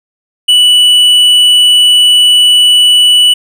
sine tone with tanh clipping, 2960 Hz, F#7, in tune, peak -4 dBFS, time 0.48-3.34 s, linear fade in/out 10 ms, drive 7 dB, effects none

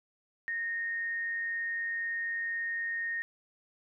sine tone with amplitude modulation, 1849 Hz, A#6, 15 cents flat, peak -30 dBFS, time 0.48-3.22 s, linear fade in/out 0 ms, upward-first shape sine, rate 184 Hz, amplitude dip 25%, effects none

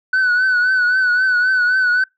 sine tone with vibrato, 1494 Hz, F#6, 16 cents sharp, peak -10 dBFS, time 0.13-2.04 s, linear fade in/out 5 ms, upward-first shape triangle, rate 3.8 Hz, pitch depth 60 cents each way, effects noise-tail reverb RT60 0.2 s tail -26 dB re dry + tanh soft clip ceiling -11 dBFS

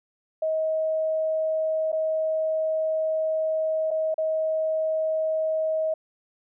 sine tone with dropouts, 633 Hz, D#5, 30 cents sharp, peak -22 dBFS, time 0.42-5.94 s, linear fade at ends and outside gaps 5 ms, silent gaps 1.919-1.927 / 3.907-3.912 / 4.143-4.18 s, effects none

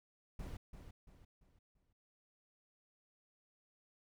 brown noise with echo, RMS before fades -45 dBFS, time 0.39-0.57 s, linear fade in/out 5 ms, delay 340 ms, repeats 4, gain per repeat -8 dB, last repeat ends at 1.93 s, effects none

